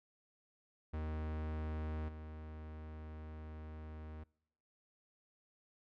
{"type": "tone with level steps", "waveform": "45% pulse", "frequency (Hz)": 77.78, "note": "D#2", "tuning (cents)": 0, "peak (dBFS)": [-38, -46], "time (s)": [0.93, 4.24], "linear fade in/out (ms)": 10, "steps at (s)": 2.08, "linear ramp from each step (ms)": 10, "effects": ["noise-tail reverb RT60 0.8 s tail -26 dB re dry", "low-pass 2000 Hz 12 dB/octave"]}